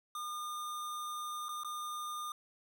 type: tone with dropouts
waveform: square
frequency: 1212 Hz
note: D#6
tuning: 46 cents flat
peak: -39 dBFS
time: 0.15-2.32 s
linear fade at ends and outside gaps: 2 ms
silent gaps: 1.485-1.49 / 1.635-1.646 s
effects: none